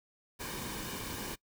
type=noise with comb filter; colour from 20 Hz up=pink; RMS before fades=-40 dBFS; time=0.39-1.36 s; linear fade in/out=20 ms; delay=1.5 ms; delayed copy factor=-0.55; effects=noise-tail reverb RT60 0.1 s tail -22 dB re dry